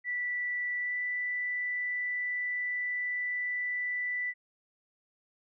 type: tone with pitch glide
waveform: sine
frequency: 1965 to 1978.7 Hz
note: B6 to B6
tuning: -9 to +3 cents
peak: -30 dBFS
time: 0.04-4.34 s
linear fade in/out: 50 ms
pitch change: +12 cents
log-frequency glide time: 0.79-0.96 s
effects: none